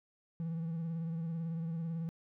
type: tone with vibrato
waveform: triangle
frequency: 164.81 Hz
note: E3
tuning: in tune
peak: -32 dBFS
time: 0.4-2.09 s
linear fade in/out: 0 ms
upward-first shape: triangle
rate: 18 Hz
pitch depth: 53 cents each way
effects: tanh soft clip ceiling -28 dBFS